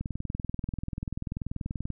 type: click train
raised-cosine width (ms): 5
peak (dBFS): -20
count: 40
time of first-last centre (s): 0.01-1.903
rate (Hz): 20.6
effects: none